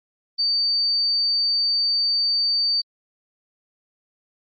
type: tone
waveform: sine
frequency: 4600 Hz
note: D8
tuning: 37 cents flat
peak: -18 dBFS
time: 0.38-2.82 s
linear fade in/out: 20 ms
effects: Opus 48 kbps